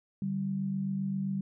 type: tone pair together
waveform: sine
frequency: 146.52 / 194.1 Hz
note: D3 / G3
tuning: -4 / -17 cents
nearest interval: perfect fourth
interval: 487 cents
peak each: -37 / -30 dBFS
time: 0.22-1.41 s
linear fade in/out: 2 ms
effects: none